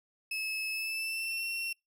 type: tone with pitch glide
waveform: 35% pulse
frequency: 2595 to 2719 Hz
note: E7 to F7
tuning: -28 to -47 cents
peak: -31 dBFS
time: 0.31-1.73 s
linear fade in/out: 5 ms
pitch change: +81 cents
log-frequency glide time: 0.71-1.46 s
effects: noise-tail reverb RT60 0.2 s tail -26 dB re dry